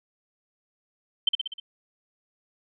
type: tone with echo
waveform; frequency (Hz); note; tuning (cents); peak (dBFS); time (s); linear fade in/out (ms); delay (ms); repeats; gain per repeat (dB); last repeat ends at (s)
sine; 3098; G7; -21; -16; 1.27-1.29; 5; 62; 5; -4; 1.6
effects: none